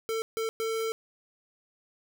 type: tone bursts at uneven times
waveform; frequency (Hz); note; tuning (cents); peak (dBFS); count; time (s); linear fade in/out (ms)
square; 447.6; A4; +30; -29; 3; 0.09-0.22 / 0.37-0.49 / 0.6-0.92; 0
effects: none